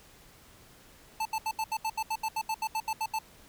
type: tone bursts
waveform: square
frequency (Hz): 880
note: A5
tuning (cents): 0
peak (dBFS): -29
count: 16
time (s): 1.2-3.189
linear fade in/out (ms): 5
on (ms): 54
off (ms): 75
effects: pink hiss -56 dBFS RMS until 3.48 s